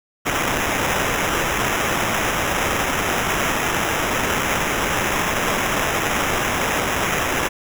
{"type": "noise with sample-and-hold", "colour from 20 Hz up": "white", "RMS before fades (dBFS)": -21, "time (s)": [0.25, 7.49], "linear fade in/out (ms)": 20, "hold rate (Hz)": 4410, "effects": []}